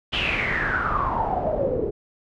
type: noise with low-pass filter sweep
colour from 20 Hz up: pink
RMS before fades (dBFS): -24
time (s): 0.12-1.91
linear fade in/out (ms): 20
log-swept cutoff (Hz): 3100 to 400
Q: 9.5
effects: none